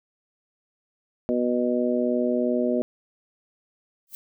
harmonic tone, 122.8 Hz, B2, 9 cents flat, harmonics 2 / 3 / 4 / 5, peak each -24 / -27 / -28 / -27 dBFS, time 1.29-2.82 s, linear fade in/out 0 ms
violet noise with exponential growth, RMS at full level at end -34 dBFS, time 4.07-4.15 s, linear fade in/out 0 ms, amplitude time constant 16 ms
effects none

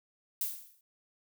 violet noise with exponential decay, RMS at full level -30 dBFS, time 0.41-0.81 s, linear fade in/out 2 ms, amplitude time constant 85 ms, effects none

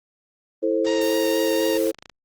sine chord, A minor, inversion second, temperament just, 330 / 440 / 528 Hz, E4 / A4 / C5, +2 / 0 / +16 cents, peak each -23 dBFS, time 0.62-1.92 s, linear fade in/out 20 ms
white noise, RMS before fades -36 dBFS, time 0.84-1.91 s, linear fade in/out 10 ms
10% pulse tone with vibrato, 932.3 Hz, A#5, in tune, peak -20 dBFS, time 0.86-1.78 s, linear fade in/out 10 ms, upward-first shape sine, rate 4.1 Hz, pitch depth 16 cents each way
clicks, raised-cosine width 0.2 ms, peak -23 dBFS, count 7, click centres 1.87 / 1.909 / 1.946 / 1.987 / 2.025 / 2.058 / 2.097 s
effects Opus 24 kbps

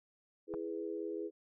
sine chord, E major, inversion none, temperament equal, 329.6 / 415.3 / 493.9 Hz, E4 / G#4 / B4, 0 / 0 / 0 cents, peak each -41 / -40 / -45 dBFS, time 0.47-1.31 s, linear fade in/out 50 ms
clicks, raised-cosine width 1 ms, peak -30 / -36 dBFS, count 2, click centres 0.539 / 0.545 s
effects none

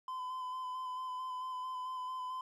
triangle tone with vibrato, 1018 Hz, C6, 48 cents flat, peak -36 dBFS, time 0.08-2.41 s, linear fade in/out 2 ms, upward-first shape square, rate 4.5 Hz, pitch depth 16 cents each way, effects none

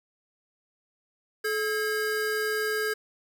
square tone pair together, 430.2 / 1622 Hz, A4 / G#6, -39 / -41 cents, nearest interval octave + major seventh, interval 2298 cents, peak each -29 / -30 dBFS, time 1.44-2.94 s, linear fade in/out 10 ms, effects 9-bit

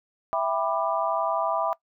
sine chord, E minor seventh, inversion none, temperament just, 659.3 / 791.1 / 988.9 / 1186.7 Hz, E5 / G5 / B5 / D6, 0 / +16 / +2 / +18 cents, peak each -26 / -30 / -29 / -29 dBFS, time 0.33-1.73 s, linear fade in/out 0 ms, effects noise-tail reverb RT60 0.1 s tail -21 dB re dry

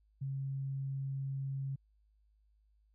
sine tone, 136 Hz, C#3, 33 cents flat, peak -35 dBFS, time 0.21-1.76 s, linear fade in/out 10 ms, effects added 52 Hz sine -67 dBFS peak until 2.94 s

